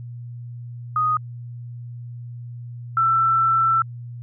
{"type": "tone pair in turn", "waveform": "sine", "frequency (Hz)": [1244.5, 1334.5], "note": ["D#6", "E6"], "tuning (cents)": [0, 21], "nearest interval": "minor second", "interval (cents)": 121, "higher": "second", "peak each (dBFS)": [-17, -15], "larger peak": "second", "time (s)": [[0.96, 1.17], [2.97, 3.82]], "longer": "second", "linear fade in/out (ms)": 2, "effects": ["added 120 Hz sine -32 dBFS peak until 4.22 s"]}